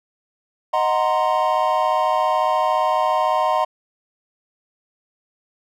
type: chord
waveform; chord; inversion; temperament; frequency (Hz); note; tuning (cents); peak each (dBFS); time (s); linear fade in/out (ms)
triangle; C half-diminished seventh; first; equal; 622.3 / 740 / 932.3 / 1046.5; Eb5 / Gb5 / Bb5 / C6; 0 / 0 / 0 / 0; -20; 0.73-3.65; 10
effects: none